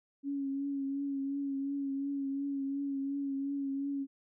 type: tone with vibrato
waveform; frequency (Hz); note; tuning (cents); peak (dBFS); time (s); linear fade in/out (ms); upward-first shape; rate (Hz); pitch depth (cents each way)
sine; 277.1; C#4; -1; -32; 0.23-4.07; 50; triangle; 2.8; 35
effects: none